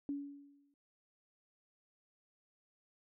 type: tone with exponential decay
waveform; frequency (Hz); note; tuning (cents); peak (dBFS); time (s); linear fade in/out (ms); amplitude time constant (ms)
sine; 283.4; C#4; +38; -34; 0.09-0.74; 1; 140
effects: none